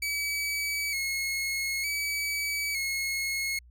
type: tone with vibrato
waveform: sawtooth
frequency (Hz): 2227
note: C#7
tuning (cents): +7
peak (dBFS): -25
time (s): 0.02-3.59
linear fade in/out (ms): 5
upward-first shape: square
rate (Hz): 0.55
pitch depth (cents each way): 45
effects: added 60 Hz sine -51 dBFS peak until 3.7 s